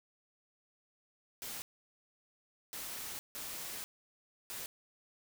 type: noise bursts at uneven times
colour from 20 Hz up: white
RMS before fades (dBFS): -43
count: 4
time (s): 1.42-1.62 / 2.73-3.19 / 3.35-3.84 / 4.5-4.66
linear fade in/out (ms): 0
effects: none